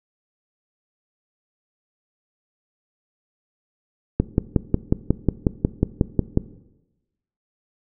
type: click train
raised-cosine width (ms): 3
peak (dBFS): -3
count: 13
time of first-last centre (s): 4.2-6.374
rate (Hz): 5.52
effects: noise-tail reverb RT60 1.0 s tail -17 dB re dry